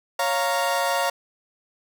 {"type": "chord", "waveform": "30% pulse", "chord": "Bb minor", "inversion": "first", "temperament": "equal", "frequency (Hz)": [554.4, 698.5, 932.3], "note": ["Db5", "F5", "Bb5"], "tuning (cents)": [0, 0, 0], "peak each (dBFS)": -23, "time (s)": [0.19, 1.1], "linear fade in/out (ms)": 5, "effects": []}